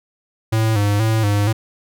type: tone with vibrato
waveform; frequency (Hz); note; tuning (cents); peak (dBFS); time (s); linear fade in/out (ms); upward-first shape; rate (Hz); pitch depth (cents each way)
square; 106.6; G#2; +46; -15; 0.52-1.53; 10; square; 2.1; 69
effects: none